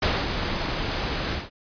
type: noise with ADSR envelope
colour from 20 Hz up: pink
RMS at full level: -21 dBFS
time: 0.02-1.5 s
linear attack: 6 ms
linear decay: 230 ms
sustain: -6 dB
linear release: 180 ms
effects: resampled to 11025 Hz